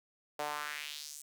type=tone with high-pass filter sweep; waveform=sawtooth; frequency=148.2 Hz; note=D3; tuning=16 cents sharp; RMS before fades=-41 dBFS; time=0.39-1.22 s; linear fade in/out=5 ms; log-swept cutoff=610 to 8400 Hz; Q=2.2; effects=none